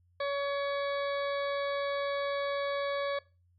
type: harmonic tone with a mistuned harmonic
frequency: 563 Hz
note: C#5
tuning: 27 cents sharp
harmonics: 1 / 2 / 3 / 4 / 6 / 7 / 8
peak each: -31 / -37 / -41 / -43 / -47 / -48 / -49 dBFS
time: 0.2-3.19 s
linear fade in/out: 5 ms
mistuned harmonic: 7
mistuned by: -36 cents
effects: noise-tail reverb RT60 0.3 s tail -21 dB re dry + added 88 Hz sine -64 dBFS peak until 3.58 s